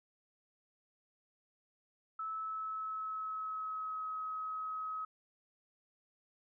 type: tone with pitch glide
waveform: sine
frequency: 1305 to 1274.5 Hz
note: E6 to D#6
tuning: -18 to +41 cents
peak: -37 dBFS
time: 2.19-5.05 s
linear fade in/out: 5 ms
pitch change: -41 cents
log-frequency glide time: 2.32-4.07 s
effects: none